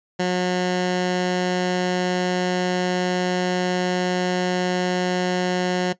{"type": "tone", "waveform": "15% pulse", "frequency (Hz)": 181.1, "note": "F#3", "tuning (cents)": -37, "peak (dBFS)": -13, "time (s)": [0.19, 5.93], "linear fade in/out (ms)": 10, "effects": ["noise-tail reverb RT60 0.1 s tail -17 dB re dry", "resampled to 16000 Hz"]}